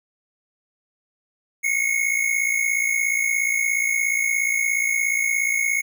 square tone pair together, 2160 / 2217 Hz, C#7 / C#7, -45 / 0 cents, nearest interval unison, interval 45 cents, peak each -23 dBFS, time 1.63-5.82 s, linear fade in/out 20 ms, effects none

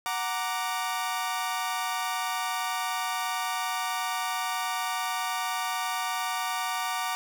sawtooth chord, Gb augmented, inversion none, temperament equal, 740 / 932.3 / 1174.7 Hz, Gb5 / Bb5 / D6, 0 / 0 / 0 cents, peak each -29 dBFS, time 0.06-7.15 s, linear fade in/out 0 ms, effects none

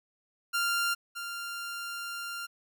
sawtooth tone pair in turn, 1392 / 1392 Hz, F6 / F6, -6 / -6 cents, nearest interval unison, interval 0 cents, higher neither, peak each -23 / -32 dBFS, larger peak first, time 0.53-0.95 / 1.15-2.47 s, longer second, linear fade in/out 20 ms, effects none

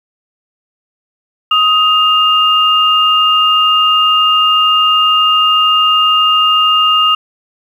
sine tone pair together, 1254 / 2813 Hz, D#6 / F7, +13 / +12 cents, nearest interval octave + major second, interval 1399 cents, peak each -10 dBFS, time 1.51-7.15 s, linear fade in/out 5 ms, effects 7-bit

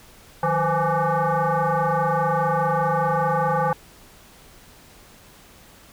sine tone with frequency modulation, 155.56 Hz, D#3, in tune, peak -18 dBFS, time 0.43-3.73 s, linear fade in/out 2 ms, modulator 336 Hz, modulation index 3.4, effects pink hiss -49 dBFS RMS until 5.92 s

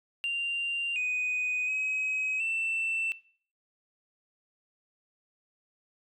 sine tone with pitch steps, 2781 / 2493 / 2540 / 2673 Hz, F7 / D#7 / D#7 / E7, -8 / +3 / +35 / +23 cents, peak -26 dBFS, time 0.24-3.12 s, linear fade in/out 0 ms, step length 720 ms, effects noise-tail reverb RT60 0.5 s tail -21 dB re dry + tanh soft clip ceiling -25 dBFS

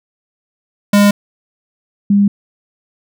square / sine tone pair in turn, 203.8 / 201.7 Hz, G#3 / G3, -32 / +50 cents, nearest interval unison, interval 18 cents, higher first, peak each -7 dBFS, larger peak neither, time 0.93-1.11 / 2.1-2.28 s, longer neither, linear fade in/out 5 ms, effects none

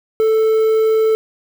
triangle tone with quantisation, 440.3 Hz, A4, 1 cent sharp, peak -9 dBFS, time 0.2-1.15 s, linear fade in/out 0 ms, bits 6, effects none

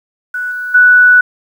sine tone with level steps, 1480 Hz, F#6, in tune, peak -16 / -18 / -3 dBFS, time 0.34-1.21 s, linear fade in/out 5 ms, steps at 0.51 / 0.74 s, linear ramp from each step 10 ms, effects 7-bit

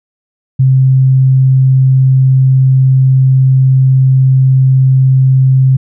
sine tone, 131.8 Hz, C3, 13 cents sharp, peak -4 dBFS, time 0.59-5.77 s, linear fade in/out 10 ms, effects none

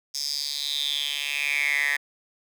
10% pulse tone with high-pass filter sweep, 143.7 Hz, D3, 37 cents flat, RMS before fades -27 dBFS, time 0.14-1.97 s, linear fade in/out 10 ms, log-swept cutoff 5500 to 1800 Hz, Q 7.3, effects none

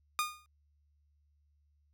sawtooth tone with exponential decay, 1222 Hz, D#6, 32 cents flat, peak -23 dBFS, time 0.19-0.46 s, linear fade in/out 0 ms, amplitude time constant 58 ms, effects added 73 Hz sine -68 dBFS peak until 1.93 s

